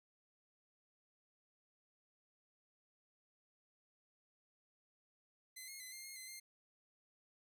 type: tone with pitch steps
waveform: 10% pulse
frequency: 2044 / 2151 / 2029 / 2110 / 2143 / 2053 / 2108 Hz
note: C7 / C7 / B6 / C7 / C7 / C7 / C7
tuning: -41 / +47 / +46 / +14 / +41 / -33 / +12 cents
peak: -40 dBFS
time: 5.56-6.4 s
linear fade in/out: 10 ms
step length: 120 ms
effects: none